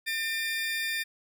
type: tone pair together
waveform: 30% pulse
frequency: 1804 / 2393 Hz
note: A6 / D7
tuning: +43 / +32 cents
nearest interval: perfect fourth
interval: 489 cents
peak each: -28 / -31 dBFS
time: 0.06-1.04 s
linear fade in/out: 20 ms
effects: none